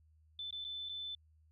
sine tone with dropouts, 3520 Hz, A7, in tune, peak -40 dBFS, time 0.39-1.15 s, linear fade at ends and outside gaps 2 ms, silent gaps 0.508-0.526 / 0.643-0.648 / 0.889-0.894 s, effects added 78 Hz sine -64 dBFS peak until 1.51 s

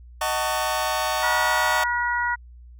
sawtooth chord, D# half-diminished seventh, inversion none, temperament just, 622.3 / 746.7 / 896 / 1120.1 Hz, D#5 / F#5 / A5 / C#6, 0 / +16 / +31 / +18 cents, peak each -24 dBFS, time 0.21-1.84 s, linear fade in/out 5 ms
harmonic tone, 481.8 Hz, B4, 43 cents flat, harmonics 2 / 3 / 4, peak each -25 / -25 / -27 dBFS, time 1.22-2.36 s, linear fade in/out 20 ms
effects added 60 Hz sine -42 dBFS peak until 2.79 s

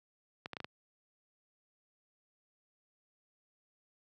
clicks, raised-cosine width 0.3 ms, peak -24 dBFS, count 5, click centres 0.459 / 0.533 / 0.568 / 0.603 / 0.645 s, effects high-pass 100 Hz 12 dB/octave

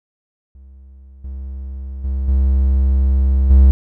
triangle tone with level steps, 66.5 Hz, C2, 29 cents sharp, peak -36 / -23 / -15 / -9 / -3 dBFS, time 0.55-3.71 s, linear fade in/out 0 ms, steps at 1.24 / 2.04 / 2.28 / 3.5 s, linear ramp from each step 5 ms, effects none

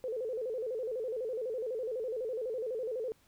sine tone with vibrato, 474.6 Hz, A#4, 31 cents sharp, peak -33 dBFS, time 0.04-3.12 s, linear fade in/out 0 ms, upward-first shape square, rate 12 Hz, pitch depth 130 cents each way, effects pink hiss -67 dBFS RMS until 3.27 s

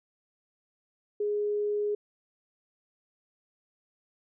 sine tone, 415.3 Hz, G#4, in tune, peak -26 dBFS, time 1.2-1.95 s, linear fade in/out 5 ms, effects none

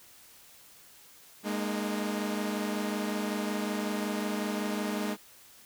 sawtooth chord, Ab suspended second, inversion none, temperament equal with one note detuned, 207.7 / 233.1 / 305.1 Hz, Ab3 / Bb3 / Eb4, 0 / 0 / -34 cents, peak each -28 / -33 / -33 dBFS, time 1.43-5.17 s, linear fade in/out 50 ms, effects white hiss -55 dBFS RMS until 5.65 s

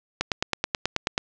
click train, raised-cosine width 0.2 ms, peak -5 dBFS, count 10, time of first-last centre 0.21-1.179 s, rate 9.29 Hz, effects low-pass 7000 Hz 12 dB/octave

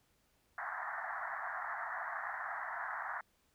white band-pass noise, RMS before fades -41 dBFS, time 0.58-3.21 s, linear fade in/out 2 ms, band 660 to 1900 Hz, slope 96 dB/octave, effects pink hiss -74 dBFS RMS until 3.54 s

